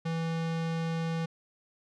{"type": "tone", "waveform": "square", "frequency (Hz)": 164.3, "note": "E3", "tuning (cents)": -5, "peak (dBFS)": -30, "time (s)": [0.05, 1.26], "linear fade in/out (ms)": 10, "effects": ["low-pass 5000 Hz 12 dB/octave"]}